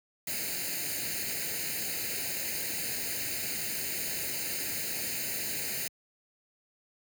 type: noise with comb filter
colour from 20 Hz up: white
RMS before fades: -34 dBFS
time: 0.27-5.88 s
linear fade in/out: 5 ms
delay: 0.44 ms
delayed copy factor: +0.85
effects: high-pass 80 Hz 12 dB/octave